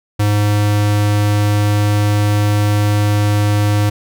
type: tone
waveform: square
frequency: 103.83 Hz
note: G#2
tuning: in tune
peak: -12 dBFS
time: 0.19-3.9 s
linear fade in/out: 10 ms
effects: none